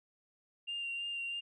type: tone with vibrato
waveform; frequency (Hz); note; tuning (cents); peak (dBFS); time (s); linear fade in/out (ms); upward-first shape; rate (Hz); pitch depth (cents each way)
sine; 2785; F7; -5; -35; 0.67-1.41; 20; sine; 3.1; 16
effects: tanh soft clip ceiling -32 dBFS